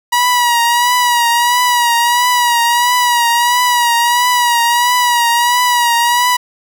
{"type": "tone with vibrato", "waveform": "sawtooth", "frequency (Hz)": 963, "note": "B5", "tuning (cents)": -44, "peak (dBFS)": -6, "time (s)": [0.12, 6.37], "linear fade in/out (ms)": 10, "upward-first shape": "triangle", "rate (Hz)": 1.5, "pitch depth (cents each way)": 54, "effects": []}